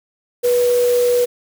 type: tone in noise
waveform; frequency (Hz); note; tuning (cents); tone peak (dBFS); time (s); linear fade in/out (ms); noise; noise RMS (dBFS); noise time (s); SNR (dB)
sine; 487.5; B4; -23; -12; 0.43-1.26; 20; white; -29; 0.43-1.26; +14
effects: none